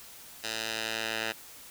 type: tone with band-pass filter sweep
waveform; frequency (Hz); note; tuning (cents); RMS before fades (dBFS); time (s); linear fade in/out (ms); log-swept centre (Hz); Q
10% pulse; 111.4; A2; +22; -34; 0.43-1.33; 20; 4400 to 2500; 1
effects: white hiss -49 dBFS RMS until 1.7 s